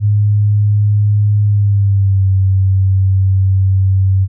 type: tone with pitch glide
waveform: sine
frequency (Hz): 103.83 to 95.76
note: G#2 to G2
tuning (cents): 0 to -40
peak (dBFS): -8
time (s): 0-4.28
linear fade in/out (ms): 50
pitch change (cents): -140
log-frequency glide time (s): 1.43-2.29
effects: none